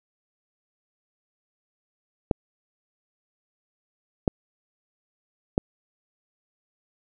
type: clicks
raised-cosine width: 2 ms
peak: -6 dBFS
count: 3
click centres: 2.312 / 4.278 / 5.579 s
effects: none